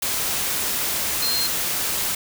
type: tone in noise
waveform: sine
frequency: 4186 Hz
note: C8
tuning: in tune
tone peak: -22 dBFS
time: 1.22-1.47 s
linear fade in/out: 5 ms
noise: white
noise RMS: -24 dBFS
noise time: 0.02-2.15 s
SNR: -1 dB
effects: none